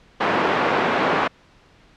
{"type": "band-pass noise", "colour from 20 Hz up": "white", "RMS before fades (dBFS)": -20, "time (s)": [0.2, 1.28], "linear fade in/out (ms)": 10, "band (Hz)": [210, 1300], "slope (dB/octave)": 12, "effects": ["pink hiss -53 dBFS RMS until 1.96 s", "low-pass 4000 Hz 12 dB/octave"]}